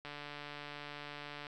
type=click train; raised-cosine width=0.3 ms; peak=-29 dBFS; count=208; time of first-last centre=0.05-1.468 s; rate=146 Hz; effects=none